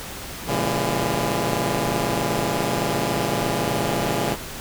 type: chord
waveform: 10% pulse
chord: A# diminished seventh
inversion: none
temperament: just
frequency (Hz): 116.54 / 139.85 / 167.82 / 201.4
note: A#2 / C#3 / E3 / G3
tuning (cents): 0 / +16 / +31 / +47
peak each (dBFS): -19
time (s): 0.46-4.37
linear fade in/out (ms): 50
effects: pink hiss -34 dBFS RMS until 4.6 s